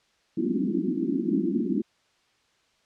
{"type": "band-pass noise", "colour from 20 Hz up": "white", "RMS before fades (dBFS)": -26, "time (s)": [0.37, 1.82], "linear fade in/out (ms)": 5, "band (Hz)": [180, 360], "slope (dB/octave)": 96, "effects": ["white hiss -66 dBFS RMS until 2.85 s", "low-pass 5000 Hz 12 dB/octave"]}